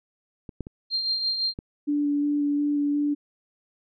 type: clicks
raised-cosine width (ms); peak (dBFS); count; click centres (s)
3; -25 / -18 / -25 / -21; 4; 0.492 / 0.607 / 0.669 / 1.589
type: tone with tremolo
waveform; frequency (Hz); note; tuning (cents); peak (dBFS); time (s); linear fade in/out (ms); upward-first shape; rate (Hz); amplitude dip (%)
sine; 4186; C8; 0; -21; 0.9-1.54; 50; triangle; 5.9; 55
type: tone with vibrato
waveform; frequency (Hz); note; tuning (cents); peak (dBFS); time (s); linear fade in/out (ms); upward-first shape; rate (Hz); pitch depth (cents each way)
sine; 290.4; D4; -19; -21; 1.87-3.15; 20; square; 2.8; 9
effects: none